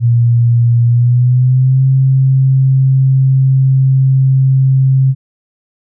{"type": "tone with pitch glide", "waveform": "sine", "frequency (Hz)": [118.5, 133.01], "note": ["A#2", "C3"], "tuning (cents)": [29, 29], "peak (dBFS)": -6, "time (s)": [0, 5.15], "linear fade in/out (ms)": 50, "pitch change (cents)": 200, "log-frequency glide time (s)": [0.85, 1.84], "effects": []}